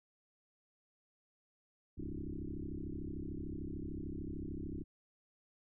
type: tone with frequency modulation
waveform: sine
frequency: 138.1 Hz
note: C#3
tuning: 6 cents flat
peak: -39 dBFS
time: 1.97-4.84 s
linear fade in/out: 20 ms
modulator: 33.4 Hz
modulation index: 6.2
effects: none